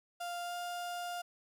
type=tone with pitch glide; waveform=35% pulse; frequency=698.5 to 703.8 Hz; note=F5 to F5; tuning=0 to +13 cents; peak=-36 dBFS; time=0.2-1.22 s; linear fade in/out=10 ms; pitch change=+13 cents; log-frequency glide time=0.43-0.55 s; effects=12-bit